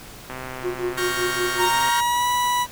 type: click train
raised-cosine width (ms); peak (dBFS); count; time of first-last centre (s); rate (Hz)
0.5; -18; 206; 0.3-1.889; 129
type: tone with tremolo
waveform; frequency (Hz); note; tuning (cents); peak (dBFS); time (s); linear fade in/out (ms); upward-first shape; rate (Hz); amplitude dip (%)
triangle; 360.6; F#4; -45; -18; 0.62-1.73; 50; triangle; 5.2; 100
type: chord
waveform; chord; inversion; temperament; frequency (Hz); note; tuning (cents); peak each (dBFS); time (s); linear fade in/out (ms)
sawtooth; G half-diminished seventh; second; equal; 1108.7 / 1396.9 / 1568 / 1864.7; Db6 / F6 / G6 / Bb6; 0 / 0 / 0 / 0; -26; 0.97-2.01; 10
type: tone with pitch glide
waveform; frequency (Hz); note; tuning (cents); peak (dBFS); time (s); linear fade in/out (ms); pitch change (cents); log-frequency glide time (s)
40% pulse; 930 to 980.8; A#5 to B5; -4 to -12; -18; 1.57-2.67; 50; +92; 1.73-2.28
effects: pink hiss -41 dBFS RMS until 2.71 s